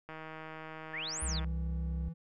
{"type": "click train", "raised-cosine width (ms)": 0.5, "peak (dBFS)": -30, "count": 215, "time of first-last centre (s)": [0.09, 1.444], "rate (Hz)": 158}
{"type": "exponential two-way sweep", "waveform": "sine", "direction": "up then down", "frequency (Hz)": [1661.2, 10210, 3298], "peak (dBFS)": -36, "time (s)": [0.93, 1.4], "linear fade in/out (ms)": 10, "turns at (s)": 1.23}
{"type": "tone with vibrato", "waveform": "triangle", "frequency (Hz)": 65.6, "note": "C2", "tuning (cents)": 5, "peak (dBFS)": -31, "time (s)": [1.22, 2.09], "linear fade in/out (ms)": 5, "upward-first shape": "triangle", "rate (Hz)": 8.6, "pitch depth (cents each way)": 10}
{"type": "tone", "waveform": "triangle", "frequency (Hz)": 164.81, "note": "E3", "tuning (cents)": 0, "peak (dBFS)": -37, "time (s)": [1.27, 2.14], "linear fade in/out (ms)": 20}
{"effects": []}